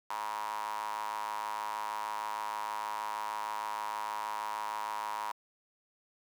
sawtooth tone with high-pass filter, 106.4 Hz, G#2, 42 cents sharp, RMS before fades -37 dBFS, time 0.1-5.32 s, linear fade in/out 5 ms, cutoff 960 Hz, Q 7.8, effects 10-bit

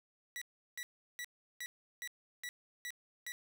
sawtooth tone bursts, 1949 Hz, B6, 23 cents flat, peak -37 dBFS, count 8, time 0.36-3.32 s, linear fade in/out 0 ms, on 55 ms, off 360 ms, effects 12-bit

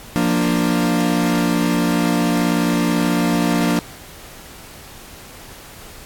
40% pulse chord, Bb major, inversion second, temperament equal, 174.61 / 233.1 / 293.7 Hz, F3 / Bb3 / D4, 0 / 0 / 0 cents, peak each -19 dBFS, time 0.16-3.79 s, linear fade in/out 0 ms, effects pink hiss -39 dBFS RMS until 6.05 s + AAC 64 kbps

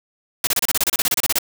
white noise bursts, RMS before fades -18 dBFS, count 16, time 0.44-1.386 s, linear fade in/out 2 ms, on 31 ms, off 30 ms, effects none

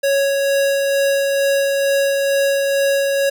square tone with tremolo, 554 Hz, C#5, 1 cent flat, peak -14 dBFS, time 0.03-3.3 s, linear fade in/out 10 ms, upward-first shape sine, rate 2.2 Hz, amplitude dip 25%, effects none

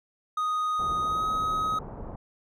triangle tone with pitch glide, 1244.5 to 1266.3 Hz, D#6 to D#6, 0 to +30 cents, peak -23 dBFS, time 0.37-1.79 s, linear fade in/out 5 ms, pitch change +30 cents, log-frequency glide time 1-1.25 s
pink low-pass noise, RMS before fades -39 dBFS, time 0.79-2.16 s, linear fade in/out 5 ms, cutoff 1000 Hz, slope 24 dB/octave
effects none

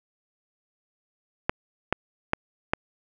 clicks, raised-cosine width 0.5 ms, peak -6 dBFS, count 4, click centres 1.495 / 1.926 / 2.334 / 2.735 s, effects none

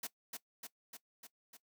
white noise with echo, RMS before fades -41 dBFS, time 0.03-0.07 s, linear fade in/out 5 ms, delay 300 ms, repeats 5, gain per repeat -3 dB, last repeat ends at 1.57 s, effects noise-tail reverb RT60 0.1 s tail -18 dB re dry + high-pass 150 Hz 12 dB/octave

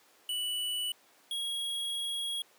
square tone pair in turn, 2960 / 3307 Hz, F#7 / G#7, 0 / -8 cents, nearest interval major second, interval 192 cents, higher second, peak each -32 / -33 dBFS, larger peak first, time 0.29-0.92 / 1.31-2.42 s, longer second, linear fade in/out 2 ms, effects pink hiss -62 dBFS RMS until 2.58 s + high-pass 400 Hz 12 dB/octave

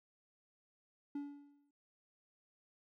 triangle tone with exponential decay, 286.2 Hz, D4, 45 cents flat, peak -35 dBFS, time 1.15-1.71 s, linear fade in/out 5 ms, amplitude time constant 120 ms, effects none

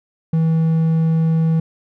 triangle tone, 161.9 Hz, E3, 31 cents flat, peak -11 dBFS, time 0.33-1.6 s, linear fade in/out 5 ms, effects none

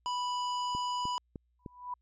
square tone, 987 Hz, B5, 1 cent flat, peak -32 dBFS, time 0.06-1.18 s, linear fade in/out 0 ms
click train, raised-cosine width 3 ms, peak -28 dBFS, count 4, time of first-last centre 0.75-1.662 s, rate 3.29 Hz
sine tone with exponential growth, 987.8 Hz, B5, in tune, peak -32 dBFS, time 1.59-1.94 s, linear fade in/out 5 ms, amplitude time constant 76 ms
effects added 60 Hz sine -70 dBFS peak until 2.01 s + resampled to 16000 Hz

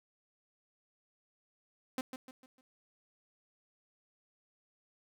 sawtooth tone with echo, 258.7 Hz, C4, 19 cents flat, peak -29 dBFS, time 1.98-2.01 s, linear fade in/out 2 ms, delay 150 ms, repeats 4, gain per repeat -8 dB, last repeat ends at 2.61 s, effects none

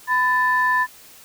sine tone pair together, 1003 / 1760 Hz, B5 / A6, +26 / 0 cents, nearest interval minor seventh, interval 974 cents, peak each -18 / -18 dBFS, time 0.07-0.87 s, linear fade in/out 50 ms, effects tanh soft clip ceiling -8 dBFS + white hiss -46 dBFS RMS until 1.24 s

